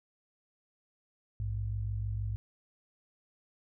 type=tone pair together; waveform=sine; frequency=57.34 / 103.83 Hz; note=A#1 / G#2; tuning=-28 / 0 cents; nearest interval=minor seventh; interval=1028 cents; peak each=-36 / -33 dBFS; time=1.4-2.36 s; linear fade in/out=0 ms; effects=none